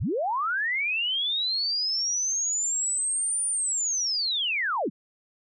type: linear two-way sweep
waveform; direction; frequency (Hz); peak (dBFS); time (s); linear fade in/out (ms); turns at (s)
sine; up then down; 50.1 to 9397 to 136.2; -24; 0-4.9; 20; 3.46
effects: none